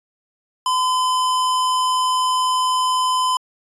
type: tone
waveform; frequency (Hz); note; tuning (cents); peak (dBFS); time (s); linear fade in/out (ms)
square; 1018; C6; -48; -17; 0.66-3.37; 2
effects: resampled to 24000 Hz